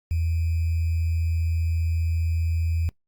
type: tone with sample-and-hold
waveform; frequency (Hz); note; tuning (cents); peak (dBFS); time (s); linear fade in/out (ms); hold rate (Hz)
sine; 82.41; E2; 0; -21; 0.11-2.89; 0; 2450
effects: noise-tail reverb RT60 0.1 s tail -21 dB re dry + Opus 48 kbps